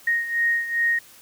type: beating tone pair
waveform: sine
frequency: 1864.7 / 1867.2 Hz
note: A#6 / A#6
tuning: 0 / +2 cents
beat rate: 2.5 Hz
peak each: -21 / -26 dBFS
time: 0.07-0.99 s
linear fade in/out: 5 ms
effects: white hiss -49 dBFS RMS until 1.21 s